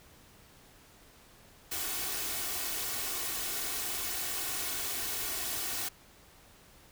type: noise with comb filter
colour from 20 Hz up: white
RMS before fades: -35 dBFS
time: 1.71-5.89 s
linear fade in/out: 10 ms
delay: 2.7 ms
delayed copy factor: +0.6
effects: pink hiss -58 dBFS RMS until 6.91 s